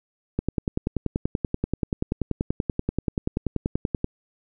click train, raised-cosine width 3 ms, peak -10 dBFS, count 39, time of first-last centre 0.39-4.044 s, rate 10.4 Hz, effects none

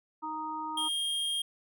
harmonic tone, 311.1 Hz, D#4, in tune, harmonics 1 / 3 / 4, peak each -42 / -35 / -40 dBFS, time 0.22-0.89 s, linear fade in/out 20 ms
square tone, 3227 Hz, G7, 50 cents sharp, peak -30 dBFS, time 0.77-1.42 s, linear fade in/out 5 ms
effects none

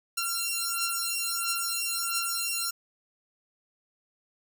5% pulse beating tone pair, 1371 / 1372.5 Hz, F6 / F6, -32 / -31 cents, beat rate 1.5 Hz, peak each -19 dBFS, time 0.17-2.71 s, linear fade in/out 10 ms, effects none

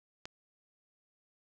click, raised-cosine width 0.2 ms, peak -24 dBFS, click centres 0.255 s, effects none

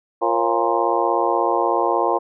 harmonic tone with a mistuned harmonic, 116.54 Hz, A#2, in tune, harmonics 3 / 4 / 5 / 6 / 7 / 8 / 9, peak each -24 / -24 / -24 / -24 / -24 / -24 / -24 dBFS, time 0.21-2.19 s, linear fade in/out 20 ms, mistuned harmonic 5, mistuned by -110 cents, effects none

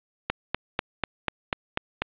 click train, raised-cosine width 0.3 ms, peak -7 dBFS, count 8, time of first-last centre 0.3-2.02 s, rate 4.07 Hz, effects resampled to 8000 Hz + 8-bit

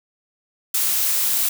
blue noise, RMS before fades -20 dBFS, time 0.74-1.49 s, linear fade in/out 5 ms, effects none

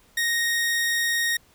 sawtooth tone, 1864.7 Hz, A#6, in tune, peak -18 dBFS, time 0.17-1.37 s, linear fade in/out 5 ms, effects pink hiss -58 dBFS RMS until 1.54 s

